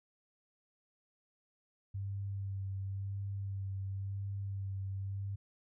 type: tone with vibrato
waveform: sine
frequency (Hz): 98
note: G2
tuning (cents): 0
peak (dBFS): -36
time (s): 1.94-5.36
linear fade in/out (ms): 10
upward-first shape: sine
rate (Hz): 0.95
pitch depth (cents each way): 21
effects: none